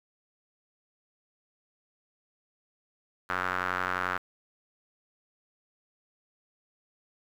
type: tone with band-pass filter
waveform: square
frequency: 45.7 Hz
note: F#1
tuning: 21 cents flat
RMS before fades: -31 dBFS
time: 3.29-4.18 s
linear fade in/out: 10 ms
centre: 1400 Hz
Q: 3.5
effects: 9-bit